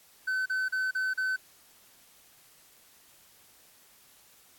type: tone bursts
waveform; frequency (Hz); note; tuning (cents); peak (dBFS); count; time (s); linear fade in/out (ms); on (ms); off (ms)
triangle; 1521; F#6; +47; -25; 5; 0.27-1.364; 10; 190; 36
effects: white hiss -59 dBFS RMS until 4.58 s + AAC 64 kbps